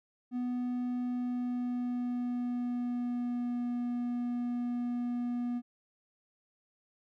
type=tone with pitch glide; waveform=triangle; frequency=246.9 to 242.4 Hz; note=B3 to B3; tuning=0 to -32 cents; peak=-29 dBFS; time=0.31-5.62 s; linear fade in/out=50 ms; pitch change=-32 cents; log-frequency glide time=1.04-3.66 s; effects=none